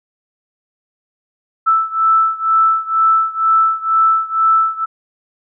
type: beating tone pair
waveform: sine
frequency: 1318.5 / 1320.6 Hz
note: E6 / E6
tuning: 0 / +3 cents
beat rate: 2.1 Hz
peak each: -13 / -15 dBFS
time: 1.66-4.86 s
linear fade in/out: 20 ms
effects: none